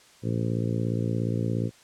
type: harmonic tone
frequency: 57.1 Hz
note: A#1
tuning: 35 cents flat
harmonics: 2 / 3 / 4 / 5 / 6 / 7 / 8 / 9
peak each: -27 / -31 / -33 / -35 / -37 / -38 / -39 / -40 dBFS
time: 0.22-1.71 s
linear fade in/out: 50 ms
effects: white hiss -55 dBFS RMS until 1.83 s + low-pass 8000 Hz 12 dB/octave